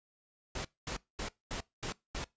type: noise bursts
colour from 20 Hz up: pink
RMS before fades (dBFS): -38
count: 6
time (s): 0.55-2.244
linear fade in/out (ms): 5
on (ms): 99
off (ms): 220
effects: noise-tail reverb RT60 0.2 s tail -22 dB re dry + resampled to 16000 Hz